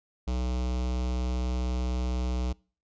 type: tone with notch filter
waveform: square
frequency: 62.1 Hz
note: B1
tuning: 10 cents sharp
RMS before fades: -29 dBFS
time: 0.27-2.53 s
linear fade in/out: 10 ms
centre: 1700 Hz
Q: 1.5
effects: noise-tail reverb RT60 0.4 s tail -25 dB re dry + resampled to 16000 Hz